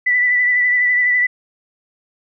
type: tone with vibrato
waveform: sine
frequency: 1977 Hz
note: B6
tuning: 1 cent sharp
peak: -12 dBFS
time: 0.06-1.27 s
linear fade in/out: 10 ms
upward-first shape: sine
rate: 12 Hz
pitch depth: 24 cents each way
effects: none

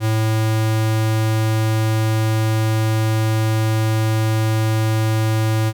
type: tone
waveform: square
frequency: 110 Hz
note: A2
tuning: in tune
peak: -16 dBFS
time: 0-5.73 s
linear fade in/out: 50 ms
effects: none

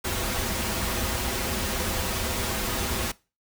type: noise with comb filter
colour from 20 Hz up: pink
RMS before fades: -28 dBFS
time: 0.04-3.12 s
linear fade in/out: 10 ms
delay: 6.8 ms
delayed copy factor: -0.7
effects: noise-tail reverb RT60 0.3 s tail -21 dB re dry

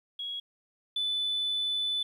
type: tone pair in turn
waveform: sine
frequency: 3322 / 3496 Hz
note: G#7 / A7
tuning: 0 / -12 cents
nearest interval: minor second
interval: 88 cents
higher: second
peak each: -33 / -26 dBFS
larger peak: second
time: 0.19-0.4 / 0.96-2.03 s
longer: second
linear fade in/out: 5 ms
effects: tanh soft clip ceiling -24 dBFS + 11-bit

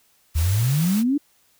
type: band-stop noise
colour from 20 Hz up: white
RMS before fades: -32 dBFS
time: 0.34-1.04 s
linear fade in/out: 50 ms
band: 140 to 200 Hz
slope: 96 dB/octave
type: exponential sweep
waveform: sine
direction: up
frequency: 73.8 to 300 Hz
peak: -17 dBFS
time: 0.35-1.18 s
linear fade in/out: 10 ms
effects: white hiss -61 dBFS RMS until 1.59 s

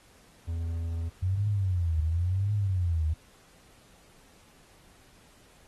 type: tone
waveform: triangle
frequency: 83.2 Hz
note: E2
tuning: 17 cents sharp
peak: -27 dBFS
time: 0.47-1.1 s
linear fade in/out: 20 ms
type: tone with vibrato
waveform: sine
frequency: 90.2 Hz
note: F#2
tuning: 44 cents flat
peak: -24 dBFS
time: 1.22-3.14 s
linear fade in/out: 10 ms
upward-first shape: triangle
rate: 0.95 Hz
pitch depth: 270 cents each way
effects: pink hiss -59 dBFS RMS until 5.67 s + AAC 32 kbps

